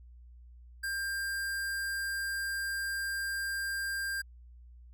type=tone; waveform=square; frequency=1594 Hz; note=G6; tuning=28 cents sharp; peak=-33 dBFS; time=0.83-4.22 s; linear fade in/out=10 ms; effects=added 60 Hz sine -50 dBFS peak until 4.93 s